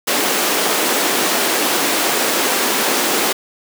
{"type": "high-pass noise", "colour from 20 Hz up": "pink", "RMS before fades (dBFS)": -17, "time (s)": [0.07, 3.33], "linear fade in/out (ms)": 10, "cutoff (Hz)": 260, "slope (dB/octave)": 24, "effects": []}